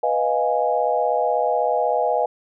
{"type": "chord", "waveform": "sine", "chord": "F half-diminished seventh", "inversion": "second", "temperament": "equal", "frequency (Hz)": [493.9, 622.3, 698.5, 830.6], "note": ["Cb5", "Eb5", "F5", "Ab5"], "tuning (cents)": [0, 0, 0, 0], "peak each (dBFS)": -23, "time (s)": [0.03, 2.26], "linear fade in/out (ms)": 5, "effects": []}